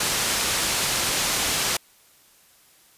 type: low-pass noise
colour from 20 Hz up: white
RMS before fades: -24 dBFS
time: 0-1.77 s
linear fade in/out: 5 ms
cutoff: 8300 Hz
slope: 12 dB/octave
effects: white hiss -56 dBFS RMS until 2.97 s + resampled to 32000 Hz